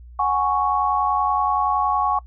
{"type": "chord", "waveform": "sine", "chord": "F# suspended second", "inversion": "none", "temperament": "equal", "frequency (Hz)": [740, 830.6, 1108.7], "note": ["F#5", "G#5", "C#6"], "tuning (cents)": [0, 0, 0], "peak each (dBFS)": [-24, -22, -20], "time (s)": [0.19, 2.19], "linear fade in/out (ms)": 5, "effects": ["noise-tail reverb RT60 0.1 s tail -23 dB re dry", "added 60 Hz sine -39 dBFS peak until 2.26 s"]}